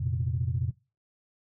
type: chord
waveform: sine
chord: F suspended fourth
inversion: none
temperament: equal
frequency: 87.31 / 116.54 / 130.81 Hz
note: F2 / Bb2 / C3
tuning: 0 / 0 / 0 cents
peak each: -30 dBFS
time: 0-0.71 s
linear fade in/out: 10 ms
effects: noise-tail reverb RT60 0.3 s tail -21 dB re dry + tanh soft clip ceiling -17 dBFS